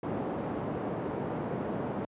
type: band-pass noise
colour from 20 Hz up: pink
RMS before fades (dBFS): -34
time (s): 0.03-2.05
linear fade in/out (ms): 2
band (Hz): 140 to 740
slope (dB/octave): 12
effects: high-pass 80 Hz 12 dB/octave + resampled to 8000 Hz